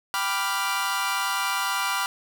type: chord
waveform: sawtooth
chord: G dominant seventh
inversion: none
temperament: equal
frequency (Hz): 784 / 987.8 / 1174.7 / 1396.9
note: G5 / B5 / D6 / F6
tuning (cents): 0 / 0 / 0 / 0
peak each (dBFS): -29 / -25 / -26 / -25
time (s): 0.14-2.06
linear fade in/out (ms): 0
effects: none